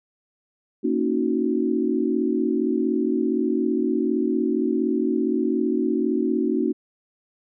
sine chord, D# minor seventh, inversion second, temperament equal with one note detuned, 233.1 / 277.2 / 314.6 / 370 Hz, A#3 / C#4 / D#4 / F#4, 0 / 0 / +19 / 0 cents, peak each -25 dBFS, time 0.83-6.73 s, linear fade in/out 20 ms, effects none

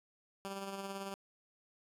10% pulse tone with tremolo, 196 Hz, G3, in tune, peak -31 dBFS, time 0.45-1.14 s, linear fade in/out 0 ms, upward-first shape sine, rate 18 Hz, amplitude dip 40%, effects resampled to 32000 Hz

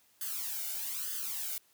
blue noise with flanger, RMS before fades -37 dBFS, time 0.21-1.58 s, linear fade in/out 2 ms, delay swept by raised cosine 0.62 to 1.39 ms, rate 1.1 Hz, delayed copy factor +0.85, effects white hiss -67 dBFS RMS until 1.73 s + high-pass 60 Hz 12 dB/octave

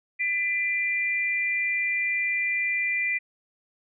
sine tone pair together, 2000 / 2378 Hz, B6 / D7, +21 / +21 cents, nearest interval minor third, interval 300 cents, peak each -26 dBFS, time 0.19-3.19 s, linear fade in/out 20 ms, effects none

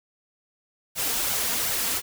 white noise with flanger, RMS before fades -26 dBFS, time 0.95-2.02 s, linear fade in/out 50 ms, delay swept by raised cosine 1.3 to 4.4 ms, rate 2.7 Hz, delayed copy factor +0.5, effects none

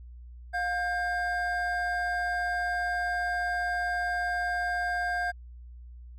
triangle tone pair together, 711 / 1596.1 Hz, F5 / G6, +31 / +31 cents, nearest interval octave + major second, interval 1400 cents, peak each -28 dBFS, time 0.53-5.32 s, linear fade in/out 20 ms, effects added 60 Hz sine -43 dBFS peak until 6.18 s

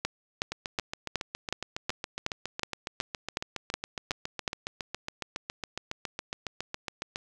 two click trains, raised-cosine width 0.2 ms, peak -11 / -16 dBFS, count 13 / 49, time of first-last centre 0.05-4.478 / 0.52-7.159 s, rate 2.71 / 7.23 Hz, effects none

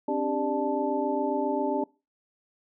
sine tone cluster, 265.8 / 293.2 / 397.3 / 594 / 876 Hz, C4 / D4 / G4 / D5 / A5, +27 / -3 / +23 / +20 / -8 cents, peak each -31 dBFS, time 0.08-1.84 s, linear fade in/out 5 ms, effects noise-tail reverb RT60 0.3 s tail -24 dB re dry

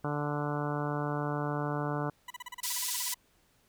harmonic tone, 146.83 Hz, D3, in tune, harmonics 1 / 2 / 3 / 4 / 5 / 6 / 7 / 8 / 9 / 10, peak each -34 / -37 / -39 / -40 / -41 / -42 / -42 / -43 / -44 / -44 dBFS, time 0.04-2.1 s, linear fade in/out 5 ms
20% pulse tone bursts, 987.8 Hz, B5, in tune, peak -34 dBFS, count 15, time 2.28-3.145 s, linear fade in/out 5 ms, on 25 ms, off 35 ms
pink band-pass noise, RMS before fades -34 dBFS, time 2.63-3.14 s, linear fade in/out 5 ms, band 5100 to 15000 Hz, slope 12 dB/octave
effects pink hiss -68 dBFS RMS until 3.68 s

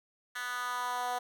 10% pulse tone with high-pass filter sweep, 246.9 Hz, B3, in tune, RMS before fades -35 dBFS, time 0.35-1.19 s, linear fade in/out 10 ms, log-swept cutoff 1700 to 680 Hz, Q 2.7, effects none

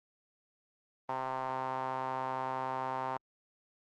sawtooth tone with band-pass filter, 130.81 Hz, C3, in tune, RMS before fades -36 dBFS, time 1.09-3.17 s, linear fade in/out 0 ms, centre 920 Hz, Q 3.9, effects Opus 24 kbps

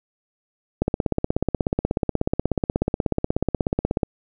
click train, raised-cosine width 2 ms, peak -6 dBFS, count 54, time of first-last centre 0.82-4.032 s, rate 16.5 Hz, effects none

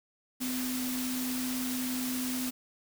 sine tone in noise, 253.7 Hz, B3, 47 cents sharp, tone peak -32 dBFS, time 0.4-2.51 s, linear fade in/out 20 ms, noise white, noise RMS -37 dBFS, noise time 0.4-2.51 s, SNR +2 dB, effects none

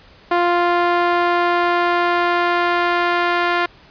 sawtooth tone with band-pass filter sweep, 349.2 Hz, F4, in tune, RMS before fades -17 dBFS, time 0.31-3.66 s, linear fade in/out 5 ms, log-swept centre 950 to 1500 Hz, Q 0.96, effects pink hiss -47 dBFS RMS until 3.9 s + resampled to 11025 Hz

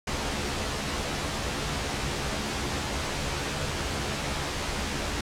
pink noise with comb filter, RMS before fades -30 dBFS, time 0.07-5.21 s, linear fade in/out 5 ms, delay 14 ms, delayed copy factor +0.7, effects low-pass 7000 Hz 12 dB/octave

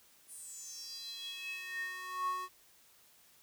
square tone with high-pass filter sweep, 368.5 Hz, F#4, 7 cents flat, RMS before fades -42 dBFS, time 0.27-2.49 s, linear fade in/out 50 ms, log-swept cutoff 10000 to 860 Hz, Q 7.8, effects white hiss -64 dBFS RMS until 3.42 s

